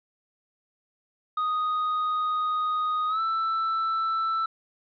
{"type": "tone with pitch glide", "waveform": "triangle", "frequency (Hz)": [1244.5, 1326.1], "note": ["D#6", "E6"], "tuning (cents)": [0, 10], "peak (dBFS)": -22, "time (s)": [1.37, 4.46], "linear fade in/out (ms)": 5, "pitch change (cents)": 110, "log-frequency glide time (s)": [3.08, 3.2], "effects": ["resampled to 11025 Hz", "10-bit"]}